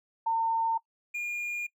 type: tone pair in turn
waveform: sine / triangle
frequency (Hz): 907 / 2421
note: A#5 / D#7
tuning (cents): -48 / -48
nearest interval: octave + perfect fourth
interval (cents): 1700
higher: second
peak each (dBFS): -24 / -29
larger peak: first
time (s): 0.26-0.78 / 1.14-1.67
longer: second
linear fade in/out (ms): 10
effects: noise-tail reverb RT60 0.1 s tail -21 dB re dry